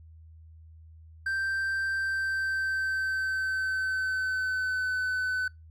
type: tone with pitch glide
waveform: triangle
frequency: 1568 to 1509.3 Hz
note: G6 to F#6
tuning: 0 to +34 cents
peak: -25 dBFS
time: 1.26-5.48 s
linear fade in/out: 5 ms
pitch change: -66 cents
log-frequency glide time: 1.95-4.94 s
effects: noise-tail reverb RT60 0.2 s tail -25 dB re dry + added 80 Hz sine -48 dBFS peak until 5.7 s